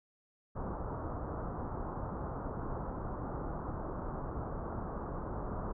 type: low-pass noise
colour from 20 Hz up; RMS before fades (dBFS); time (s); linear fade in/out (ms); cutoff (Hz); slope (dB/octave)
pink; -39; 0.55-5.73; 20; 1300; 48
effects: none